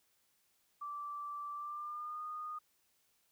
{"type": "tone with pitch glide", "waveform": "sine", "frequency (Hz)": [1167, 1229.3], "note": ["D6", "D#6"], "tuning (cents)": [-11, -21], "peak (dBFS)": -40, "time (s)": [0.81, 2.59], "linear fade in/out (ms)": 10, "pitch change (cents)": 90, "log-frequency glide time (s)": [1.53, 2.23], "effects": ["white hiss -75 dBFS RMS until 3.31 s"]}